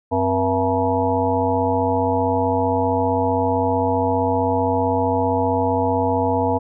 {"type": "harmonic tone with a mistuned harmonic", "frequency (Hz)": 95.4, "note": "G2", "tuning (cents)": -47, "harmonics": [1, 3, 5, 7, 9, 10], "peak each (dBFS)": [-25, -23, -22, -24, -23, -26], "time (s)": [0.11, 6.59], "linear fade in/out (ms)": 20, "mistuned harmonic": 3, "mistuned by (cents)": -150, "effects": []}